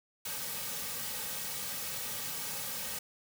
white noise with comb filter, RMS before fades -38 dBFS, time 0.25-2.99 s, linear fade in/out 5 ms, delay 2.9 ms, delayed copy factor -0.85, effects none

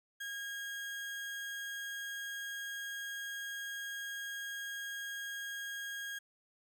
35% pulse tone, 1632 Hz, G#6, 31 cents flat, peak -38 dBFS, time 0.2-6.19 s, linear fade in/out 10 ms, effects none

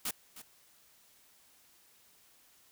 white noise with echo, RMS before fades -35 dBFS, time 0.05-0.11 s, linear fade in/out 5 ms, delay 310 ms, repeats 1, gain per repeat -14 dB, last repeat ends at 0.42 s, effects white hiss -64 dBFS RMS until 2.71 s

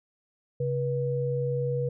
sine tone pair together, 135.4 / 484.5 Hz, C#3 / B4, -40 / -33 cents, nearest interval octave + minor seventh, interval 2207 cents, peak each -28 dBFS, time 0.6-1.89 s, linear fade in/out 5 ms, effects none

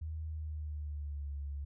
sine tone with pitch glide, 78.7 to 70.93 Hz, D#2 to C#2, +20 to +40 cents, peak -37 dBFS, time 0.01-1.65 s, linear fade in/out 10 ms, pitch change -180 cents, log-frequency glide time 0.26-1.32 s, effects none

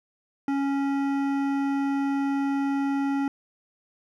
triangle tone with hard clipping, 277.2 Hz, C#4, in tune, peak -25 dBFS, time 0.48-3.28 s, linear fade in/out 2 ms, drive 17 dB, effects none

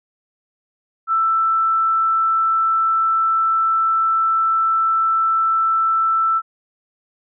sine tone, 1327 Hz, E6, 11 cents sharp, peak -14 dBFS, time 1.07-6.42 s, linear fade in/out 50 ms, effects none

